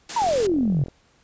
white high-pass noise, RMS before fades -31 dBFS, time 0.09-0.47 s, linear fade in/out 5 ms, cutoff 120 Hz, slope 12 dB/octave
sine exponential sweep, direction down, 983 to 130 Hz, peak -18 dBFS, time 0.16-0.84 s, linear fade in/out 5 ms
click train, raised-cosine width 2 ms, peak -22 dBFS, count 30, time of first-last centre 0.22-0.884 s, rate 43.7 Hz
effects pink hiss -60 dBFS RMS until 1.23 s + resampled to 16000 Hz

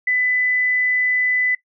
sine tone, 2000 Hz, B6, 21 cents sharp, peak -16 dBFS, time 0.07-1.55 s, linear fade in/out 5 ms, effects noise-tail reverb RT60 0.1 s tail -18 dB re dry

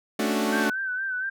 sawtooth chord, D major seventh, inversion second, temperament equal, 220 / 277.2 / 293.7 / 370 Hz, A3 / C#4 / D4 / F#4, 0 / 0 / 0 / 0 cents, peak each -22 / -27 / -25 / -26 dBFS, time 0.19-0.7 s, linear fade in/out 5 ms
sine tone with vibrato, 1534 Hz, G6, 38 cents flat, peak -26 dBFS, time 0.52-1.3 s, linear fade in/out 10 ms, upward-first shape sine, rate 4.3 Hz, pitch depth 56 cents each way
effects none

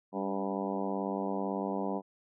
harmonic tone with a mistuned harmonic, 98 Hz, G2, in tune, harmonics 2 / 3 / 4 / 5 / 6 / 7 / 8 / 9 / 10, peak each -36 / -38 / -39 / -40 / -41 / -41 / -42 / -43 / -43 dBFS, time 0.12-2.02 s, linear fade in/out 50 ms, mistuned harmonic 3, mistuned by -51 cents, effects none

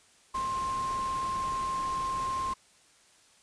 sine tone in noise, 1057 Hz, C6, 17 cents sharp, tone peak -29 dBFS, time 0.34-2.54 s, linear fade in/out 10 ms, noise pink, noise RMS -42 dBFS, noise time 0.34-2.54 s, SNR +10 dB, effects white hiss -61 dBFS RMS until 3.42 s + resampled to 22050 Hz

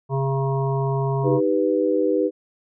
harmonic tone, 135.8 Hz, C#3, 35 cents flat, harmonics 1 / 3 / 5 / 7 / 8, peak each -21 / -26 / -31 / -30 / -36 dBFS, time 0.09-1.41 s, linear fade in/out 50 ms
sine chord, Eb augmented, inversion none, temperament equal, 311.1 / 392 / 493.9 Hz, Eb4 / G4 / B4, 0 / 0 / 0 cents, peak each -22 / -22 / -21 dBFS, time 1.23-2.31 s, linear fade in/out 50 ms
effects none

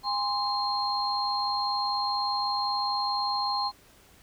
sine tone cluster, 815 / 1040 / 4214 Hz, G#5 / C6 / C8, -33 / -11 / +12 cents, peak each -30 dBFS, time 0.03-3.72 s, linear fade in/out 50 ms, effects pink hiss -57 dBFS RMS until 4.22 s

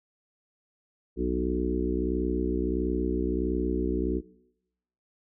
harmonic tone with a mistuned harmonic, 61.5 Hz, B1, 7 cents flat, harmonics 1 / 3 / 4 / 5 / 6 / 7, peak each -31 / -34 / -34 / -31 / -30 / -35 dBFS, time 1.16-4.22 s, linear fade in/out 50 ms, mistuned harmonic 7, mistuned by +25 cents, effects noise-tail reverb RT60 0.9 s tail -21 dB re dry

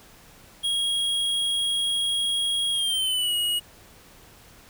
square tone with pitch glide, 3288 to 2896 Hz, G#7 to F#7, -18 to -38 cents, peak -23 dBFS, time 0.63-3.6 s, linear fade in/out 20 ms, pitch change -220 cents, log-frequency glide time 2.72-3.34 s, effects pink hiss -51 dBFS RMS until 4.69 s

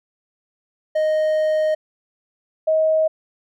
triangle / sine tone pair in turn, 621 / 631.9 Hz, D#5 / D#5, -3 / +27 cents, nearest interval unison, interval 30 cents, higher second, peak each -14 dBFS, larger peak neither, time 0.95-1.75 / 2.67-3.08 s, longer first, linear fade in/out 10 ms, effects none

